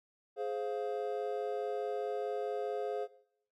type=chord; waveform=triangle; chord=F minor; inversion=first; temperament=just; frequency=419.1 / 523.8 / 698.5 Hz; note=Ab4 / C5 / F5; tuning=+16 / +2 / 0 cents; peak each=-34 / -37 / -38 dBFS; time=0.36-3.08 s; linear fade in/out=50 ms; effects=noise-tail reverb RT60 0.7 s tail -18 dB re dry